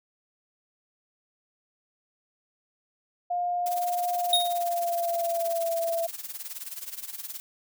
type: tone with pitch glide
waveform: sine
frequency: 708 to 668.6 Hz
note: F5 to E5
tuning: +23 to +24 cents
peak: -25 dBFS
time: 3.3-6.07 s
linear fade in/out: 10 ms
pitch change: -99 cents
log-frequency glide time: 4.12-5.7 s
type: noise with tremolo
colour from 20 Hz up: blue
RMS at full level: -35 dBFS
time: 3.66-7.4 s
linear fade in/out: 0 ms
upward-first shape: sine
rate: 19 Hz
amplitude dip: 80%
type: tone with exponential decay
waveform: square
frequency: 3729 Hz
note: A#7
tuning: in tune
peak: -17 dBFS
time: 4.33-4.62 s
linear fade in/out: 2 ms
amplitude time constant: 62 ms
effects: none